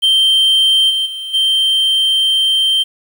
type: tone with level steps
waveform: triangle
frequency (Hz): 3136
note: G7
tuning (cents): 0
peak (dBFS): -7 / -12 / -21 / -9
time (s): 0.02-2.84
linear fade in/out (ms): 20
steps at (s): 0.89 / 1.05 / 1.33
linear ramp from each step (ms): 20
effects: 7-bit